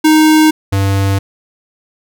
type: tone pair in turn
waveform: square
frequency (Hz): 311.1 / 97.99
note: D#4 / G2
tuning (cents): 0 / 0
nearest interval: octave + minor sixth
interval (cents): 2000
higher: first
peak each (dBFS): -6 / -11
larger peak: first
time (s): 0.04-0.51 / 0.72-1.19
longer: neither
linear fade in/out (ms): 10
effects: none